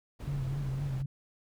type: noise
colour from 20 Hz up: brown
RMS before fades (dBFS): -41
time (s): 0.19-1.03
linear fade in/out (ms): 20
type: tone with vibrato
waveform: sine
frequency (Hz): 136.6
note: C#3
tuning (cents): -25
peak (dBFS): -31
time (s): 0.27-1.06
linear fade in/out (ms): 5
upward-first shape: sine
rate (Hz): 4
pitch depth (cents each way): 75
effects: none